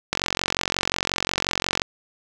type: click train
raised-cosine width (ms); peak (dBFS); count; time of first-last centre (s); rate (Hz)
0.2; -3; 78; 0.13-1.819; 45.6
effects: none